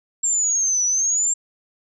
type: exponential two-way sweep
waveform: sine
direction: down then up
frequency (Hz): 7459 to 5860 to 7459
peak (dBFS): -17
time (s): 0.23-1.34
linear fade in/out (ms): 10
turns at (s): 0.85
effects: none